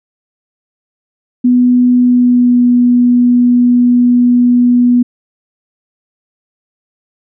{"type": "tone with pitch glide", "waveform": "sine", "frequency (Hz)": [247.3, 244.3], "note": ["B3", "B3"], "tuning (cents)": [3, -19], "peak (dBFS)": -5, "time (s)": [1.44, 5.03], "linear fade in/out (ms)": 10, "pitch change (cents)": -22, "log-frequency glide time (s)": [1.97, 2.62], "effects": []}